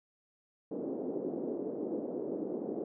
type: band-pass noise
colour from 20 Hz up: pink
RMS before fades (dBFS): -37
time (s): 0.71-2.84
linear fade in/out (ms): 5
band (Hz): 270 to 470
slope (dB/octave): 24
effects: none